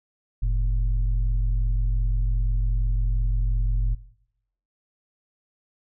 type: tone pair together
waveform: sine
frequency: 44.2 / 110 Hz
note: F1 / A2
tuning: +22 / 0 cents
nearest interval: octave + major third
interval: 1578 cents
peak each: -19 / -27 dBFS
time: 0.42-3.95 s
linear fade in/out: 10 ms
effects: noise-tail reverb RT60 0.8 s tail -20 dB re dry + tanh soft clip ceiling -15 dBFS